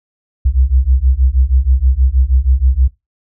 sine beating tone pair, 61.74 / 68.04 Hz, B1 / C#2, 0 / -32 cents, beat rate 6.3 Hz, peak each -12 dBFS, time 0.45-2.88 s, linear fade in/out 10 ms, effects noise-tail reverb RT60 0.2 s tail -19 dB re dry

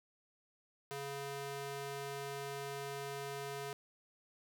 square tone with high-pass filter, 140 Hz, C#3, 18 cents sharp, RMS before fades -43 dBFS, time 0.91-3.73 s, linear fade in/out 0 ms, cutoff 340 Hz, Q 0.86, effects none

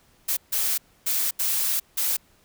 blue noise bursts at uneven times, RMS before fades -24 dBFS, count 5, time 0.28-0.37 / 0.52-0.78 / 1.06-1.31 / 1.39-1.8 / 1.97-2.17 s, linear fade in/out 10 ms, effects pink hiss -60 dBFS RMS until 2.44 s

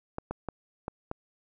clicks, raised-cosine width 1 ms, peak -19 dBFS, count 5, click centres 0.184 / 0.31 / 0.487 / 0.881 / 1.114 s, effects none

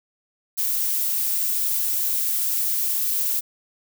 violet noise, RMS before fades -23 dBFS, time 0.57-3.41 s, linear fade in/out 20 ms, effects none

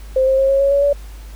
sine tone with pitch steps, 523.3 / 530.9 / 538.6 / 546.5 / 554.4 / 562.5 / 570.7 Hz, C5 / C5 / C#5 / C#5 / C#5 / C#5 / D5, 0 / +25 / -50 / -25 / 0 / +25 / -50 cents, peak -11 dBFS, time 0.16-0.93 s, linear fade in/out 5 ms, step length 110 ms, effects added 51 Hz sine -31 dBFS peak until 1.35 s + pink hiss -45 dBFS RMS until 1.35 s

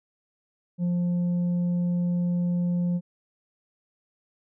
triangle tone with tanh clipping, 175.7 Hz, F3, 11 cents sharp, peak -23 dBFS, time 0.78-3.01 s, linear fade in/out 50 ms, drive 8 dB, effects none

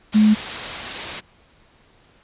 sine tone in noise, 213.7 Hz, G#3, 50 cents sharp, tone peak -10 dBFS, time 0.14-0.35 s, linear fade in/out 20 ms, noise white, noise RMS -27 dBFS, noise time 0.12-1.21 s, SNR +14 dB, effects pink hiss -55 dBFS RMS until 2.23 s + resampled to 8000 Hz

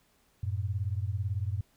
sine beating tone pair, 92.5 / 110.5 Hz, F#2 / A2, 0 / +8 cents, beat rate 18 Hz, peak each -31 / -33 dBFS, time 0.43-1.61 s, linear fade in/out 5 ms, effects pink hiss -68 dBFS RMS until 1.76 s

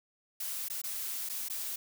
blue noise with dropouts, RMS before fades -37 dBFS, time 0.4-1.76 s, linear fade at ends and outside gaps 5 ms, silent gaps 0.685-0.699 / 0.818-0.837 / 1.29-1.296 / 1.486-1.498 s, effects none

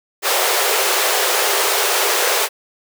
pink high-pass noise, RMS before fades -17 dBFS, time 0.22-2.49 s, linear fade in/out 50 ms, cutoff 370 Hz, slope 96 dB/octave, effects none

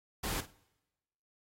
pink noise with echo, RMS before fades -36 dBFS, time 0.23-0.41 s, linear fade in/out 10 ms, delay 50 ms, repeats 2, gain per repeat -14 dB, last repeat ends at 0.51 s, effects noise-tail reverb RT60 1.0 s tail -23 dB re dry + AAC 48 kbps

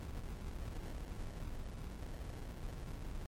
brown noise with sample-and-hold, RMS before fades -44 dBFS, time 0-3.26 s, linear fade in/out 0 ms, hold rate 1225 Hz, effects MP3 64 kbps

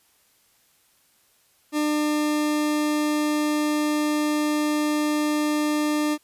40% pulse tone, 300 Hz, D4, 37 cents sharp, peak -20 dBFS, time 1.72-6.18 s, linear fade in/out 50 ms, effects white hiss -62 dBFS RMS until 6.23 s + resampled to 32000 Hz

